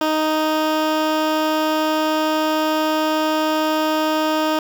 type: tone with notch filter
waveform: 15% pulse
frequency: 311.1 Hz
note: D#4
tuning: in tune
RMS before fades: -19 dBFS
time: 0.01-4.59 s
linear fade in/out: 2 ms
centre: 9100 Hz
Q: 0.85
effects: 8-bit